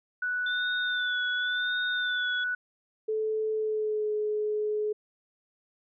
sine tone, 1480 Hz, F#6, in tune, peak -27 dBFS, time 0.22-2.55 s, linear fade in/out 5 ms
sine tone with vibrato, 3534 Hz, A7, 7 cents sharp, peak -33 dBFS, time 0.46-2.44 s, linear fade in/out 5 ms, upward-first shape sine, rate 0.92 Hz, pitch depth 75 cents each way
sine tone with pitch glide, 435 to 423.8 Hz, A4 to G#4, -20 to +35 cents, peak -26 dBFS, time 3.08-4.93 s, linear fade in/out 10 ms, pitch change -45 cents, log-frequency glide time 3.54-4.11 s
effects none

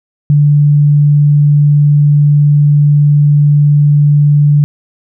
sine tone, 146.4 Hz, D3, 5 cents flat, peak -4 dBFS, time 0.3-4.64 s, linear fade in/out 0 ms, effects none

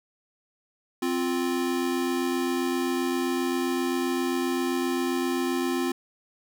square tone pair together, 261.6 / 349.2 Hz, C4 / F4, 0 / 0 cents, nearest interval perfect fourth, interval 500 cents, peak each -28 dBFS, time 1.02-5.92 s, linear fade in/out 5 ms, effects none

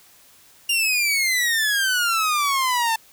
sawtooth exponential sweep, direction down, 2822 to 885 Hz, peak -15 dBFS, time 0.69-2.96 s, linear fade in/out 5 ms, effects white hiss -52 dBFS RMS until 3.12 s

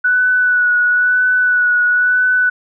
sine tone with vibrato, 1480 Hz, F#6, in tune, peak -10 dBFS, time 0.04-2.5 s, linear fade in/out 10 ms, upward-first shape sine, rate 1 Hz, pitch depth 22 cents each way, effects none

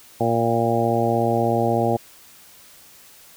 harmonic tone with a mistuned harmonic, 116.54 Hz, A#2, in tune, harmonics 1 / 2 / 3 / 4 / 5 / 6 / 7, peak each -25 / -25 / -25 / -25 / -25 / -25 / -25 dBFS, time 0.2-1.97 s, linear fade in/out 10 ms, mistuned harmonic 7, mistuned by -26 cents, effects white hiss -48 dBFS RMS until 3.36 s

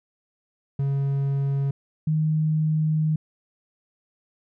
triangle / sine tone pair in turn, 138.59 / 155.61 Hz, C#3 / D#3, 0 / +1 cents, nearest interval major second, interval 201 cents, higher second, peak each -19 dBFS, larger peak neither, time 0.79-1.71 / 2.07-3.16 s, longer second, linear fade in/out 5 ms, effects none

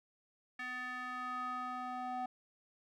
square tone with band-pass filter sweep, 250.9 Hz, B3, 28 cents sharp, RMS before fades -41 dBFS, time 0.59-2.26 s, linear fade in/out 5 ms, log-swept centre 1900 to 840 Hz, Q 4, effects none

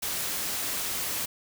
white noise, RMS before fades -31 dBFS, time 0.02-1.26 s, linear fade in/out 10 ms, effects none

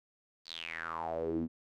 sawtooth tone with band-pass filter sweep, 82.41 Hz, E2, in tune, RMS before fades -37 dBFS, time 0.45-1.48 s, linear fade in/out 50 ms, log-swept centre 4700 to 230 Hz, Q 7.3, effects none

